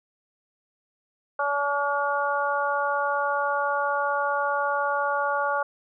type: harmonic tone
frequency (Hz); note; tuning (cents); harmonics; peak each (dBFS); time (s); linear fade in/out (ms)
285.2; C#4; +49; 2 / 3 / 4 / 5; -28 / -28 / -28 / -28; 1.39-5.63; 5
effects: none